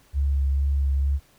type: tone with vibrato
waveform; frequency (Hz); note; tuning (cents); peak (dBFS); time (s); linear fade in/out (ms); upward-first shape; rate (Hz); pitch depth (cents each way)
sine; 69.3; C#2; 0; -19; 0.13-1.2; 50; sine; 2.2; 18
effects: pink hiss -58 dBFS RMS until 1.38 s